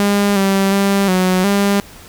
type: tone with pitch steps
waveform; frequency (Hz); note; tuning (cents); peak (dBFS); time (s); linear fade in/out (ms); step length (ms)
sawtooth; 202.4 / 194.9 / 198 / 184.4 / 200.5; G#3 / G3 / G3 / F#3 / G3; -44 / -10 / +18 / -6 / +39; -8; 0-1.8; 0; 360
effects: pink hiss -39 dBFS RMS until 2.08 s